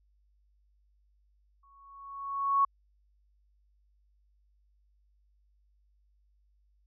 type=tone with exponential growth; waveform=sine; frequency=1108.7 Hz; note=C#6; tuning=in tune; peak=-20 dBFS; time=1.63-2.65 s; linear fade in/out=5 ms; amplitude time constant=220 ms; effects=added 50 Hz sine -65 dBFS peak until 6.86 s